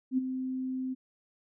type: tone with ADSR envelope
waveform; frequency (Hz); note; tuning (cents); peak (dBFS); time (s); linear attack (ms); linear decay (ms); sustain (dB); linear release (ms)
sine; 259; C4; -17; -22; 0.11-0.95; 68; 17; -9; 24
effects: none